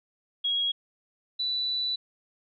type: tone pair in turn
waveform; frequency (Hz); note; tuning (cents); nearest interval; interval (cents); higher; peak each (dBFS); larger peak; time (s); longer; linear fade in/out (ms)
sine; 3303 / 3968; G#7 / B7; -10 / +7; minor third; 317; second; -24 / -26; first; 0.44-0.72 / 1.39-1.96; second; 10
effects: none